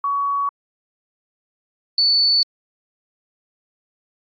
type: tone pair in turn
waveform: sine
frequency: 1125 / 4477 Hz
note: C#6 / C#8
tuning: +25 / +16 cents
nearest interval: 2 octaves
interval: 2391 cents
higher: second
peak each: -18 / -13 dBFS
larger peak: second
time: 0.04-0.49 / 1.98-2.43 s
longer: neither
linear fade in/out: 2 ms
effects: AAC 48 kbps